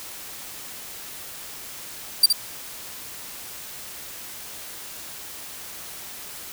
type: tone with echo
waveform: sawtooth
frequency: 4699 Hz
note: D8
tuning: in tune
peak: -7 dBFS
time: 2.23-2.26 s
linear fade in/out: 5 ms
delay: 68 ms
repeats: 1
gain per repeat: -6 dB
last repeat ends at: 2.328 s
effects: white hiss -38 dBFS RMS until 6.52 s